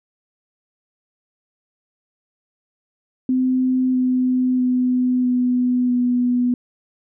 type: tone with pitch steps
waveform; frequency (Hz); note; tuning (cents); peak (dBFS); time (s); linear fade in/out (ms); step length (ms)
sine; 256.7 / 254 / 251.4 / 248.8 / 246.2; C4 / B3 / B3 / B3 / B3; -33 / +49 / +31 / +13 / -5; -15; 3.29-6.54; 2; 650
effects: none